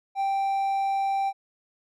triangle tone, 784 Hz, G5, in tune, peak -21 dBFS, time 0.15-1.33 s, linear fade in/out 50 ms, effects none

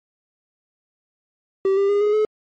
triangle tone with pitch steps, 387 / 397 / 407.2 / 417.7 / 428.4 Hz, G4 / G4 / G#4 / G#4 / A4, -22 / +22 / -34 / +10 / -46 cents, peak -13 dBFS, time 1.65-2.25 s, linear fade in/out 2 ms, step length 120 ms, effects MP3 32 kbps

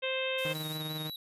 harmonic tone, 524 Hz, C5, 2 cents sharp, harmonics 1 / 2 / 3 / 4 / 5 / 6 / 7, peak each -33 / -44 / -42 / -41 / -36 / -39 / -41 dBFS, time 0.02-0.54 s, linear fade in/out 20 ms
blue noise, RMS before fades -47 dBFS, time 0.38-0.77 s, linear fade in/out 5 ms
sawtooth tone with tremolo, 155.56 Hz, D#3, in tune, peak -31 dBFS, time 0.45-1.1 s, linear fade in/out 0 ms, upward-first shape sine, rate 20 Hz, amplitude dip 40%
square tone with vibrato, 3843 Hz, B7, 48 cents flat, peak -39 dBFS, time 0.55-1.16 s, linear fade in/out 2 ms, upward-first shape square, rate 5.8 Hz, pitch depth 35 cents each way
effects resampled to 32000 Hz

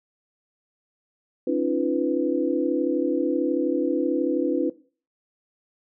sine tone cluster, 272.6 / 305.4 / 344 / 496.7 Hz, C#4 / D#4 / F4 / B4, -29 / -32 / -26 / +10 cents, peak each -26 dBFS, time 1.47-4.7 s, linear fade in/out 5 ms, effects noise-tail reverb RT60 0.4 s tail -18 dB re dry

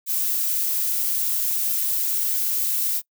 violet noise, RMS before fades -23 dBFS, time 0.06-3.02 s, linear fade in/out 50 ms, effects noise-tail reverb RT60 0.1 s tail -23 dB re dry

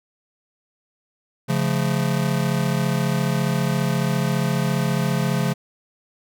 square chord, Db augmented, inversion none, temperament just, 138.59 / 173.24 / 216.5 Hz, Db3 / F3 / A3, 0 / -14 / -28 cents, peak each -23 / -24 / -27 dBFS, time 1.48-5.54 s, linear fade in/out 20 ms, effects none

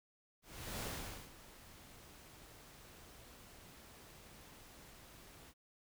pink noise with ADSR envelope, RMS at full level -42 dBFS, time 0.42-5.54 s, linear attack 400 ms, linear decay 470 ms, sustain -16 dB, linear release 50 ms, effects none

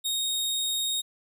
sawtooth tone, 3729 Hz, A#7, in tune, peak -23 dBFS, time 0.04-1.02 s, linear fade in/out 20 ms, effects none

